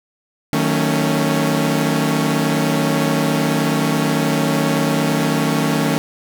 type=chord; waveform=sawtooth; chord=D# half-diminished seventh; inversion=none; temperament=equal with one note detuned; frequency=155.56 / 185 / 224.2 / 277.2 Hz; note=D#3 / F#3 / A3 / C#4; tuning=0 / 0 / +33 / 0 cents; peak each=-16 / -21 / -17 / -16 dBFS; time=0.53-5.98 s; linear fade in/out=0 ms; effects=none